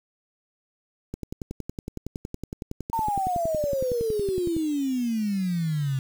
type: click train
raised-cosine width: 3 ms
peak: -19 dBFS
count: 38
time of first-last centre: 1.14-4.566 s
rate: 10.8 Hz
type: exponential sweep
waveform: sine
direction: down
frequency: 925 to 130.81 Hz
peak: -23 dBFS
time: 2.93-5.99 s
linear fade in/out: 2 ms
effects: 7-bit